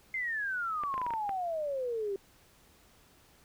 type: exponential sweep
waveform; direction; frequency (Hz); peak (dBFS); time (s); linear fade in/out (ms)
sine; down; 2114 to 384.6; -31; 0.14-2.16; 2
type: clicks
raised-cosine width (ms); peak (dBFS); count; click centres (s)
0.5; -25; 8; 0.836 / 0.941 / 0.979 / 1.016 / 1.065 / 1.106 / 1.137 / 1.293
effects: pink hiss -62 dBFS RMS until 3.44 s